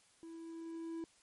triangle tone with level ramp, 329.6 Hz, E4, in tune, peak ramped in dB -46 to -37 dBFS, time 0.23-1.04 s, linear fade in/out 0 ms, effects white hiss -68 dBFS RMS until 1.22 s + MP3 48 kbps

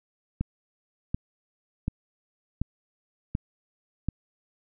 click train, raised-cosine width 5 ms, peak -14 dBFS, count 6, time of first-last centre 0.41-4.086 s, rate 1.36 Hz, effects none

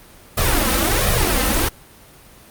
pink noise with flanger, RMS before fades -17 dBFS, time 0.37-1.69 s, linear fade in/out 10 ms, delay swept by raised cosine 1.6 to 3.9 ms, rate 1.4 Hz, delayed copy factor +0.95, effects pink hiss -45 dBFS RMS until 2.5 s + Opus 32 kbps

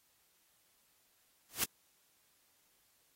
white noise with exponential growth, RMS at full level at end -27 dBFS, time 1.49-1.64 s, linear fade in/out 5 ms, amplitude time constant 31 ms, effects white hiss -72 dBFS RMS until 3.15 s + AAC 48 kbps

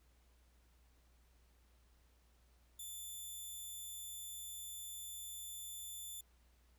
5% pulse tone, 3520 Hz, A7, in tune, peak -38 dBFS, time 2.79-6.21 s, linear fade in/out 5 ms, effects added 60 Hz sine -67 dBFS peak until 6.78 s + pink hiss -75 dBFS RMS until 6.78 s

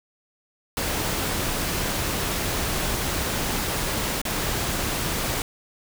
pink noise with dropouts, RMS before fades -26 dBFS, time 0.77-5.42 s, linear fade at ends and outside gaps 1 ms, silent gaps 4.216-4.252 s, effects none

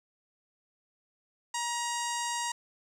sawtooth tone with low-pass filter, 948 Hz, A#5, 29 cents sharp, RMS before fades -33 dBFS, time 1.54-2.52 s, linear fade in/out 5 ms, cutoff 7600 Hz, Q 3.8, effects 10-bit

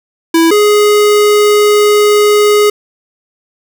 square tone pair in turn, 329.6 / 417 Hz, E4 / G#4, 0 / +7 cents, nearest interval major third, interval 407 cents, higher second, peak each -6 dBFS, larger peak neither, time 0.34-0.51 / 0.51-2.7 s, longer second, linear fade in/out 5 ms, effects none

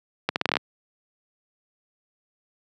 accelerating click train, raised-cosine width 0.3 ms, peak -5 dBFS, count 9, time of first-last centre 0.29-0.569 s, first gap 69 ms, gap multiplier 0.79, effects high-pass 150 Hz 12 dB/octave

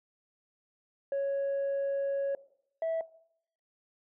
sine tone pair in turn, 554.4 / 653.8 Hz, C#5 / E5, 0 / -14 cents, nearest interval minor third, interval 286 cents, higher second, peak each -26 dBFS, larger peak neither, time 1.12-2.35 / 2.82-3.01 s, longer first, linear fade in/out 2 ms, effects noise-tail reverb RT60 0.7 s tail -19 dB re dry + tanh soft clip ceiling -27 dBFS

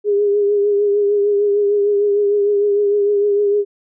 sine tone with vibrato, 408.5 Hz, G#4, 29 cents flat, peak -12 dBFS, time 0.04-3.65 s, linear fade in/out 50 ms, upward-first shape triangle, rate 6.6 Hz, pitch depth 39 cents each way, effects none

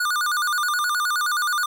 square tone with vibrato, 1322 Hz, E6, 5 cents sharp, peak -21 dBFS, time 0-1.66 s, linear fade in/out 5 ms, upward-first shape square, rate 9.5 Hz, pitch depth 170 cents each way, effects none

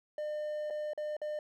triangle tone with dropouts, 603 Hz, D5, 46 cents sharp, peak -32 dBFS, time 0.18-1.39 s, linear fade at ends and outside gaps 2 ms, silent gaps 0.701-0.706 / 0.934-0.976 / 1.167-1.216 s, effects none

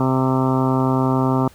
harmonic tone with a mistuned harmonic, 130.81 Hz, C3, in tune, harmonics 1 / 2 / 3 / 4 / 5 / 6 / 7 / 8 / 9 / 10, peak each -20 / -19 / -25 / -30 / -28 / -30 / -26 / -32 / -28 / -34 dBFS, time 0-1.48 s, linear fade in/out 2 ms, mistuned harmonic 10, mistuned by +17 cents, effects added 60 Hz sine -49 dBFS peak until 1.54 s + pink hiss -49 dBFS RMS until 1.54 s

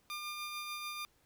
15% pulse tone with tremolo, 1200 Hz, D6, 37 cents sharp, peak -32 dBFS, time 0.1-1.05 s, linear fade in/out 0 ms, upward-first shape triangle, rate 6.8 Hz, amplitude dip 35%, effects pink hiss -71 dBFS RMS until 1.25 s

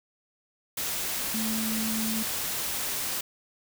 sine tone in noise, 221.1 Hz, A3, 9 cents sharp, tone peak -29 dBFS, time 1.34-2.23 s, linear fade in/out 5 ms, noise white, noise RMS -31 dBFS, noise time 0.77-3.21 s, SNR -1 dB, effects none

